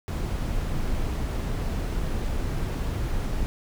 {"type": "noise", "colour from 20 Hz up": "brown", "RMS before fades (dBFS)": -27, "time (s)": [0.08, 3.46], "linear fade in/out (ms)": 0, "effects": []}